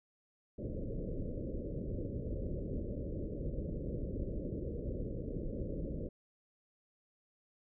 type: low-pass noise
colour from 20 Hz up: pink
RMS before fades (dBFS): -39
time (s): 0.58-6.09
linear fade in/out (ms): 10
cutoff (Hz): 580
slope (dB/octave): 96
effects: none